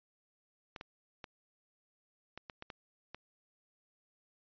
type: clicks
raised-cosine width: 0.3 ms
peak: -28 dBFS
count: 8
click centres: 0.762 / 0.811 / 1.242 / 2.376 / 2.498 / 2.624 / 2.702 / 3.146 s
effects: resampled to 11025 Hz